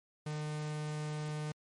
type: tone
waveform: 45% pulse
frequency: 151.5 Hz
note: D#3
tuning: 46 cents flat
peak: -36 dBFS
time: 0.26-1.52 s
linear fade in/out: 5 ms
effects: MP3 48 kbps